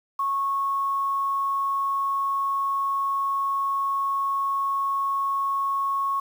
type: tone with quantisation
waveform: sine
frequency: 1100 Hz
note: C#6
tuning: 14 cents flat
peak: -22 dBFS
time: 0.19-6.2 s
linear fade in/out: 5 ms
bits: 8
effects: none